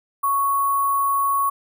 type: tone with sample-and-hold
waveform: sine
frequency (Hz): 1108.7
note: C#6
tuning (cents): 0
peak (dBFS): -17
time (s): 0.23-1.5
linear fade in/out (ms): 10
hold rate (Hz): 11025
effects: none